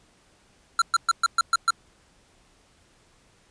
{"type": "tone bursts", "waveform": "square", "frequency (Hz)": 1362, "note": "F6", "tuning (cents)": -44, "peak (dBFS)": -17, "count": 7, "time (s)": [0.79, 1.706], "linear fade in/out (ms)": 2, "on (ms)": 28, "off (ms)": 120, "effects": ["pink hiss -60 dBFS RMS until 3.5 s", "resampled to 22050 Hz"]}